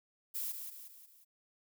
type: noise with echo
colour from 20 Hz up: violet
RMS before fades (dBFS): -38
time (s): 0.34-0.53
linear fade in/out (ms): 20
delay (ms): 180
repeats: 4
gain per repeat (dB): -6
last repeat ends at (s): 1.25
effects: none